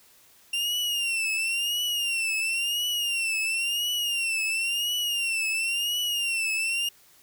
40% pulse tone with vibrato, 2769 Hz, F7, 15 cents flat, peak -24 dBFS, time 0.53-6.89 s, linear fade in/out 5 ms, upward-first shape triangle, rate 0.96 Hz, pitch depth 120 cents each way, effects white hiss -57 dBFS RMS until 7.22 s

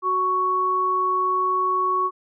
sine tone pair together, 371.1 / 1112 Hz, F#4 / C#6, +5 / +5 cents, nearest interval octave + perfect fifth, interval 1900 cents, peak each -28 / -19 dBFS, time 0.02-2.11 s, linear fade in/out 50 ms, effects none

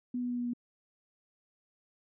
sine tone with pitch steps, 246.9 / 245.5 / 244.1 / 242.7 / 241.3 Hz, B3 / B3 / B3 / B3 / B3, 0 / -10 / -20 / -30 / -40 cents, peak -31 dBFS, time 0.14-0.535 s, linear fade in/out 5 ms, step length 79 ms, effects none

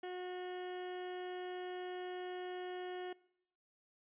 30% pulse tone, 363.2 Hz, F#4, 32 cents flat, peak -39 dBFS, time 0.03-3.13 s, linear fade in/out 5 ms, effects noise-tail reverb RT60 0.7 s tail -21 dB re dry + resampled to 8000 Hz

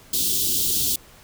white band-stop noise, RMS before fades -22 dBFS, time 0.13-0.96 s, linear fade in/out 5 ms, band 410 to 3100 Hz, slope 48 dB/octave, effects pink hiss -49 dBFS RMS until 1.23 s

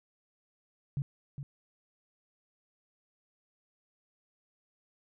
sine tone with echo, 140 Hz, C#3, 18 cents sharp, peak -29 dBFS, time 0.97-1.02 s, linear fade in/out 0 ms, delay 410 ms, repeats 1, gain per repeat -8 dB, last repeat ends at 1.43 s, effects none

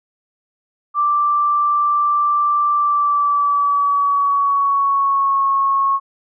sine tone with pitch glide, 1174.7 to 1096 Hz, D6 to C#6, 0 to -20 cents, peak -13 dBFS, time 0.94-6 s, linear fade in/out 50 ms, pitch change -120 cents, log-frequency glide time 2.74-5.43 s, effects none

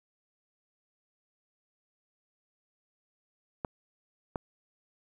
clicks, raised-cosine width 1 ms, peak -18 dBFS, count 2, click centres 3.648 / 4.358 s, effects 9-bit

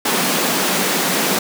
pink high-pass noise, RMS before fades -18 dBFS, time 0.05-1.39 s, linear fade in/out 5 ms, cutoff 170 Hz, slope 48 dB/octave, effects none

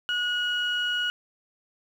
sine tone pair together, 1454 / 2908 Hz, F#6 / F#7, -31 / -31 cents, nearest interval octave, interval 1200 cents, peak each -26 dBFS, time 0.09-1.1 s, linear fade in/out 0 ms, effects tanh soft clip ceiling -18 dBFS + 9-bit

